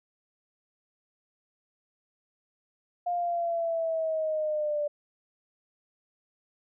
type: linear sweep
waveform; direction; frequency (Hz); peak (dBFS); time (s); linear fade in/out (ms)
sine; down; 708 to 586; -26; 3.06-4.88; 10
effects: none